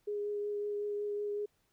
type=tone with vibrato; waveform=sine; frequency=412.8 Hz; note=G#4; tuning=10 cents flat; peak=-33 dBFS; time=0.07-1.46 s; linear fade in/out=10 ms; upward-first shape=triangle; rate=5.4 Hz; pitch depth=13 cents each way; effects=pink hiss -75 dBFS RMS until 1.72 s